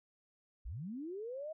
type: linear sweep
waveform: sine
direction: up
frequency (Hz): 39.98 to 645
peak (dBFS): -40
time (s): 0.65-1.53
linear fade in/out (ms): 10
effects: none